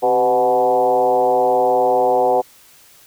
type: tone with frequency modulation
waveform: sine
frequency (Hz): 622.3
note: D#5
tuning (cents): 0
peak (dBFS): -12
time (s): 0.02-2.42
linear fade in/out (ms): 20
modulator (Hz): 119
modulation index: 1.9
effects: white hiss -48 dBFS RMS until 3.06 s